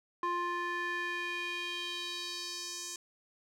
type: tone with band-pass filter sweep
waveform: square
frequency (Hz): 350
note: F4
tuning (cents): +4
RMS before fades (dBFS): -37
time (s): 0.23-2.96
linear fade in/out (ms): 2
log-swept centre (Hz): 1100 to 6800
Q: 2.5
effects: none